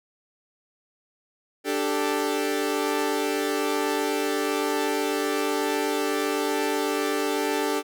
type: chord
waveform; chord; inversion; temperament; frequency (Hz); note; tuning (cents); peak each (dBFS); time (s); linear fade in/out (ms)
sawtooth; D suspended fourth; none; equal; 293.7 / 392 / 440; D4 / G4 / A4; 0 / 0 / 0; -24; 1.64-7.83; 50
effects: none